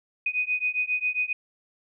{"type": "beating tone pair", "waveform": "sine", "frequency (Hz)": [2489, 2496.4], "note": ["D#7", "D#7"], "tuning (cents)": [0, 5], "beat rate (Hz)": 7.4, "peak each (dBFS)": -27, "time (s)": [0.26, 1.33], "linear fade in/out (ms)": 5, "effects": []}